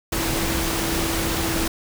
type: tone in noise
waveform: sine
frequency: 329.6 Hz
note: E4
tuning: in tune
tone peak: -27 dBFS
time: 0.12-1.68 s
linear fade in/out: 5 ms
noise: pink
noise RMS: -24 dBFS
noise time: 0.12-1.68 s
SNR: -6 dB
effects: none